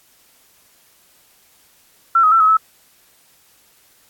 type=tone with pitch steps; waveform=sine; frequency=1351 / 1263 / 1339 / 1277 / 1303 Hz; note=E6 / D#6 / E6 / D#6 / E6; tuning=+42 / +26 / +27 / +45 / -20 cents; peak=-9 dBFS; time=2.15-2.57 s; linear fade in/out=5 ms; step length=84 ms; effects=white hiss -54 dBFS RMS until 4.09 s + AAC 64 kbps